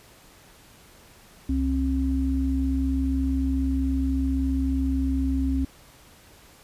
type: tone pair together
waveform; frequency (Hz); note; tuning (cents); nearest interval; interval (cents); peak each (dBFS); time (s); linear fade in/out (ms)
sine; 66.9 / 267.6; C2 / C4; +39 / +39; 2 octaves; 2400; -24; 1.49-5.65; 5
effects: pink hiss -52 dBFS RMS until 6.63 s + resampled to 32000 Hz